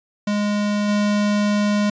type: tone with level steps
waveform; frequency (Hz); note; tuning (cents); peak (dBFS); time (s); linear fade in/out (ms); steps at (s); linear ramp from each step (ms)
square; 206.9; G#3; -6; -19 / -17; 0.27-1.9; 5; 0.88; 10
effects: resampled to 16000 Hz